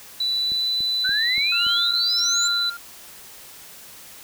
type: tone with pitch glide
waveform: sine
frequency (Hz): 3966 to 3991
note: B7 to B7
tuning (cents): +7 to +17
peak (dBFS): -20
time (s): 0.2-2.7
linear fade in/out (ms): 5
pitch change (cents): +10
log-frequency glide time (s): 0.35-0.69
type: click train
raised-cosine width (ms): 3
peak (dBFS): -28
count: 5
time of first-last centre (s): 0.52-1.666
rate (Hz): 3.49
type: exponential sweep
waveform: sine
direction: up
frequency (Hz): 1480 to 7459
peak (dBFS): -22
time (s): 1.04-2.48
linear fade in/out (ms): 10
type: tone with tremolo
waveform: triangle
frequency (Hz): 1396.9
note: F6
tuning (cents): 0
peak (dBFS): -22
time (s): 1.52-2.77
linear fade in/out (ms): 2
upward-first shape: triangle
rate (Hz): 1.3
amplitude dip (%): 90
effects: white hiss -43 dBFS RMS until 4.23 s